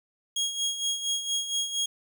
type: tone with tremolo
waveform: 25% pulse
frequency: 3285 Hz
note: G#7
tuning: 20 cents flat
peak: -21 dBFS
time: 0.36-1.86 s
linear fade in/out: 5 ms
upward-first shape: sine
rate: 4.3 Hz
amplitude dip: 65%
effects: none